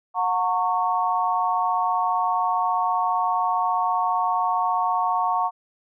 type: tone cluster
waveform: sine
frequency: 727 / 912 / 1107 Hz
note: F#5 / A#5 / C#6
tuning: -31 / -38 / -3 cents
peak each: -24 dBFS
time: 0.14-5.51 s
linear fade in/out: 50 ms
effects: none